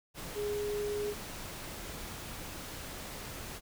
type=tone in noise; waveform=sine; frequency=414.4 Hz; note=G#4; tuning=4 cents flat; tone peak=-32 dBFS; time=0.34-1.15 s; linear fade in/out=50 ms; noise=pink; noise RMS=-43 dBFS; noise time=0.14-3.61 s; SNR=+8 dB; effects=none